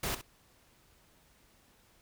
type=noise with echo; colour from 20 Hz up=pink; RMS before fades=-34 dBFS; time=0.03-0.15 s; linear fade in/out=5 ms; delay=65 ms; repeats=1; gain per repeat=-12 dB; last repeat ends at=0.215 s; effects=pink hiss -65 dBFS RMS until 2.01 s